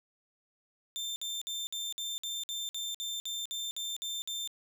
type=tone bursts; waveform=30% pulse; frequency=3580 Hz; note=A7; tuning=29 cents sharp; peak=-32 dBFS; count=14; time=0.96-4.475 s; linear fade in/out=0 ms; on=200 ms; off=55 ms; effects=none